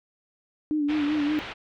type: tone with vibrato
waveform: sine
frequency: 297.3 Hz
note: D4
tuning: 21 cents sharp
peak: -22 dBFS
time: 0.71-1.39 s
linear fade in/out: 0 ms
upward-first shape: sine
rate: 5.2 Hz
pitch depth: 55 cents each way
type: low-pass noise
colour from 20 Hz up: white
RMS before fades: -37 dBFS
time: 0.88-1.54 s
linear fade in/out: 20 ms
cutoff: 3100 Hz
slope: 24 dB/octave
effects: none